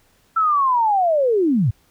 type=linear sweep; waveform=sine; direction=down; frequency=1341 to 93.7 Hz; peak=-14 dBFS; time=0.36-1.71 s; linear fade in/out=10 ms; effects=pink hiss -59 dBFS RMS until 1.9 s